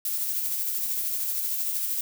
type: noise with tremolo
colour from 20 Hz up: violet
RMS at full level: -27 dBFS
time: 0.05-2.01 s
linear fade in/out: 2 ms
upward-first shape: sine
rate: 13 Hz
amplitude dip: 30%
effects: none